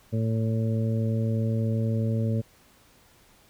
harmonic tone, 112.1 Hz, A2, 33 cents sharp, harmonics 1 / 2 / 3 / 4 / 5, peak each -24 / -29 / -40 / -36 / -37 dBFS, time 0.12-2.42 s, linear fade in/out 20 ms, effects pink hiss -58 dBFS RMS until 3.49 s

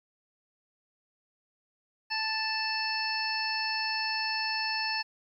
harmonic tone, 880 Hz, A5, in tune, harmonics 1 / 2 / 3 / 5 / 6, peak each -35 / -35 / -35 / -35 / -35 dBFS, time 2.1-5.03 s, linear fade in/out 20 ms, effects 11-bit

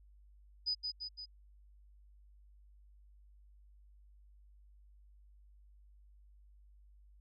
sine tone with echo, 4978 Hz, D#8, in tune, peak -31 dBFS, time 0.66-0.75 s, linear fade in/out 20 ms, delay 170 ms, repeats 3, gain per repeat -4 dB, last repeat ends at 1.26 s, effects added 50 Hz sine -58 dBFS peak until 7.2 s + MP3 96 kbps

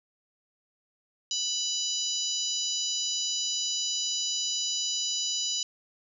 harmonic tone, 987.8 Hz, B5, in tune, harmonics 3 / 4 / 5 / 6 / 7, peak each -34 / -34 / -34 / -34 / -34 dBFS, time 1.31-5.63 s, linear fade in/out 2 ms, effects none

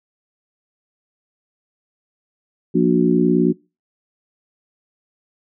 harmonic tone with a mistuned harmonic, 59 Hz, A#1, 22 cents sharp, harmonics 3 / 4 / 5 / 6, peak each -18 / -18 / -18 / -18 dBFS, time 2.74-3.53 s, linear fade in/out 20 ms, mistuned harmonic 6, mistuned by +53 cents, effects noise-tail reverb RT60 0.3 s tail -25 dB re dry

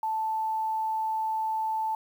sine tone, 880 Hz, A5, in tune, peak -26 dBFS, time 0.03-1.95 s, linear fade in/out 2 ms, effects 9-bit

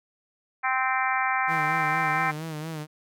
harmonic tone, 260.3 Hz, C4, 9 cents flat, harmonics 3 / 4 / 5 / 6 / 7 / 8 / 9, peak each -28 / -29 / -30 / -31 / -31 / -32 / -33 dBFS, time 0.63-2.32 s, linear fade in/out 20 ms
sawtooth tone with vibrato, 157 Hz, D#3, 16 cents sharp, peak -28 dBFS, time 1.47-2.87 s, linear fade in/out 50 ms, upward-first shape sine, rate 4.3 Hz, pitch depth 71 cents each way
effects none

